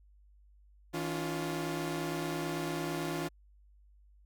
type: tone cluster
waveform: sawtooth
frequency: 160.8 / 284.2 / 350.6 Hz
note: E3 / C#4 / F4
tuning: -43 / +43 / +7 cents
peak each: -34 / -35 / -33 dBFS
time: 0.93-3.29 s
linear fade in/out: 20 ms
effects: added 50 Hz sine -58 dBFS peak until 4.25 s